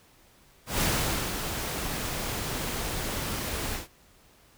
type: noise with ADSR envelope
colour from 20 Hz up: pink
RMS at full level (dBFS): -25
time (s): 0.66-3.88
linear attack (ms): 150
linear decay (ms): 510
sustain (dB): -7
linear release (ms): 150
effects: pink hiss -59 dBFS RMS until 4.57 s